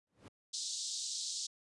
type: noise with exponential growth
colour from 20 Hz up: brown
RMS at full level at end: -43 dBFS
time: 0.07-0.28 s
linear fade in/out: 1 ms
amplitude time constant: 44 ms
type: band-pass noise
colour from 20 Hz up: pink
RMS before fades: -40 dBFS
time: 0.53-1.47 s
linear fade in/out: 10 ms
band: 3800 to 8100 Hz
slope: 48 dB/octave
effects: high-pass 150 Hz 12 dB/octave + resampled to 24000 Hz